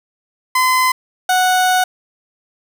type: tone pair in turn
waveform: 30% pulse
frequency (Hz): 1023 / 738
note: C6 / F#5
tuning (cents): -39 / -5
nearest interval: tritone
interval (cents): 566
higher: first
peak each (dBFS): -9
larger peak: neither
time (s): 0.55-0.92 / 1.29-1.84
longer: second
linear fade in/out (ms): 5
effects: none